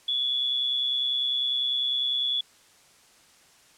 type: tone with amplitude modulation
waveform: sine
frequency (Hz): 3411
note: G#7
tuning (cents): +46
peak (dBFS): -21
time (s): 0.08-2.41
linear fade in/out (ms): 5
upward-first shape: sine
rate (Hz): 130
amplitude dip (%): 55
effects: white hiss -57 dBFS RMS until 3.77 s + low-pass 9000 Hz 12 dB/octave